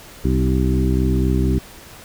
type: harmonic tone with a mistuned harmonic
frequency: 64.2 Hz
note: C2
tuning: 32 cents flat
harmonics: 1 / 2 / 3 / 4 / 5 / 6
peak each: -18 / -21 / -23 / -24 / -25 / -26 dBFS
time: 0.24-1.59 s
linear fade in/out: 10 ms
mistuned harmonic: 5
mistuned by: -15 cents
effects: pink hiss -41 dBFS RMS until 2.04 s